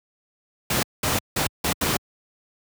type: noise bursts at uneven times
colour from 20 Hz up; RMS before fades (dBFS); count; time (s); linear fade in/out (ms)
pink; -22; 5; 0.7-0.83 / 1.03-1.19 / 1.36-1.47 / 1.64-1.73 / 1.81-1.97; 5
effects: high-pass 80 Hz 12 dB/octave